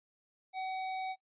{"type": "tone", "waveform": "square", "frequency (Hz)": 755, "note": "F#5", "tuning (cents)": 35, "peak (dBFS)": -36, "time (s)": [0.53, 1.16], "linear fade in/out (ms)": 50, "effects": ["noise-tail reverb RT60 0.1 s tail -22 dB re dry", "resampled to 8000 Hz"]}